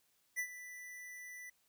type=tone with ADSR envelope; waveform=square; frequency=1981 Hz; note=B6; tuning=5 cents sharp; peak=-34 dBFS; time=0.36-1.5 s; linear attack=30 ms; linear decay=77 ms; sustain=-14 dB; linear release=7 ms; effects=white hiss -75 dBFS RMS until 1.68 s